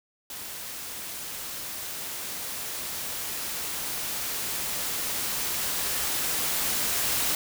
white noise with level ramp, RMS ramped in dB -38 to -26 dBFS, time 0.3-7.35 s, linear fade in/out 2 ms, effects none

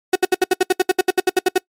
35% pulse tone bursts, 370 Hz, F#4, in tune, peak -9 dBFS, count 16, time 0.13-1.581 s, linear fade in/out 5 ms, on 26 ms, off 69 ms, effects noise-tail reverb RT60 0.1 s tail -23 dB re dry + MP3 64 kbps

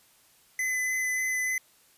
square tone with vibrato, 2021 Hz, B6, 39 cents sharp, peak -27 dBFS, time 0.59-1.58 s, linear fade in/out 2 ms, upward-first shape sine, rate 3.4 Hz, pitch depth 10 cents each way, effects white hiss -61 dBFS RMS until 1.97 s + resampled to 32000 Hz

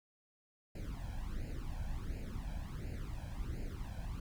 brown noise with flanger, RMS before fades -41 dBFS, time 0.75-4.2 s, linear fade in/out 5 ms, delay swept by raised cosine 0.42 to 1.27 ms, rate 1.4 Hz, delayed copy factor +0.85, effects none

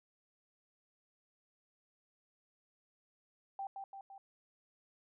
sine tone with echo, 784 Hz, G5, in tune, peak -38 dBFS, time 3.59-3.67 s, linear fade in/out 2 ms, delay 170 ms, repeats 3, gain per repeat -4 dB, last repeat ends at 4.18 s, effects none

